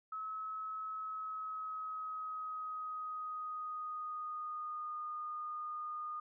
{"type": "tone with pitch glide", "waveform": "sine", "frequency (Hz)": [1288, 1224.9], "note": ["E6", "D#6"], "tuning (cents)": [-41, -27], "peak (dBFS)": -39, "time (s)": [0.12, 6.2], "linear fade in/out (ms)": 5, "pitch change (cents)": -86, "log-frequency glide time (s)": [0.92, 4.98], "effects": []}